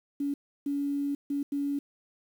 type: tone bursts at uneven times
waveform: sine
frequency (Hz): 283.5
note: C#4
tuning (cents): +39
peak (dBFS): -27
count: 4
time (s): 0.2-0.34 / 0.66-1.15 / 1.3-1.43 / 1.52-1.79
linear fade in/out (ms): 5
effects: 9-bit